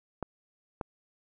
clicks, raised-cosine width 1 ms, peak -19 dBFS, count 2, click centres 0.227 / 0.812 s, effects none

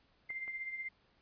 sine tone with tremolo, 2093 Hz, C7, in tune, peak -36 dBFS, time 0.29-0.89 s, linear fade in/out 10 ms, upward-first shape triangle, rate 16 Hz, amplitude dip 65%
clicks, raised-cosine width 0.5 ms, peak -38 dBFS, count 2, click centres 0.304 / 0.479 s
effects pink hiss -71 dBFS RMS until 1.21 s + resampled to 11025 Hz

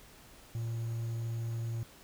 triangle tone with quantisation, 115.2 Hz, A#2, 20 cents flat, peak -31 dBFS, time 0.55-1.83 s, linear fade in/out 0 ms, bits 10, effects pink hiss -56 dBFS RMS until 2.03 s

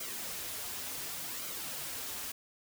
white noise with flanger, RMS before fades -40 dBFS, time 0-2.32 s, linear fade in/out 5 ms, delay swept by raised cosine 1.1 to 6.2 ms, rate 0.69 Hz, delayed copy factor -0.5, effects none

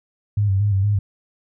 sine tone with vibrato, 100 Hz, G2, 35 cents sharp, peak -15 dBFS, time 0.37-0.99 s, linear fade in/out 5 ms, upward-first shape square, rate 4.3 Hz, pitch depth 57 cents each way, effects none

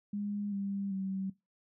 sine tone with pitch steps, 204.8 / 198.28 / 191.97 Hz, G#3 / G3 / G3, -24 / +20 / -36 cents, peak -33 dBFS, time 0.13-1.3 s, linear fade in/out 5 ms, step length 390 ms, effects noise-tail reverb RT60 0.2 s tail -19 dB re dry

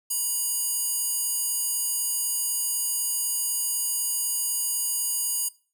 square tone with high-pass filter, 968 Hz, B5, 35 cents flat, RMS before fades -27 dBFS, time 0.1-5.49 s, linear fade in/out 10 ms, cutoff 8800 Hz, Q 1.5, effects noise-tail reverb RT60 0.4 s tail -22 dB re dry

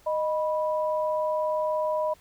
sine tone pair together, 618.6 / 982 Hz, D#5 / B5, -10 / -10 cents, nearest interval minor sixth, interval 800 cents, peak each -25 / -29 dBFS, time 0.06-2.14 s, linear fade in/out 10 ms, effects pink hiss -58 dBFS RMS until 2.2 s

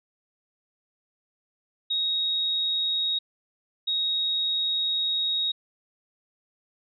sine tone pair in turn, 3770 / 3770 Hz, A#7 / A#7, +19 / +19 cents, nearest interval unison, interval 0 cents, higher neither, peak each -23 dBFS, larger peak neither, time 1.9-3.19 / 3.87-5.52 s, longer second, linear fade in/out 10 ms, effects none

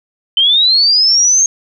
sine linear sweep, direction up, 3051 to 6490 Hz, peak -7 dBFS, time 0.37-1.46 s, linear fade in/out 2 ms, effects none

